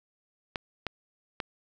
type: clicks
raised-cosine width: 0.3 ms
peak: -15 dBFS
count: 3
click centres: 0.558 / 0.867 / 1.402 s
effects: none